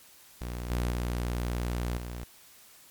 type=tone with level steps; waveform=sawtooth; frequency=60.1 Hz; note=B1; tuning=46 cents flat; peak=-30 / -23 / -25 / -32 dBFS; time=0.41-2.24 s; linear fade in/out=0 ms; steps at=0.7 / 0.91 / 1.97 s; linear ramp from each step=5 ms; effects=white hiss -55 dBFS RMS until 2.9 s + MP3 96 kbps